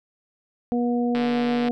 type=harmonic tone; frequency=241 Hz; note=B3; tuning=42 cents flat; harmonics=1 / 2 / 3; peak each=-21 / -27 / -31 dBFS; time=0.72-1.71 s; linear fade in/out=0 ms
type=click train; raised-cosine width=0.3 ms; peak=-16 dBFS; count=79; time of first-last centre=1.15-1.684 s; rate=146 Hz
effects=none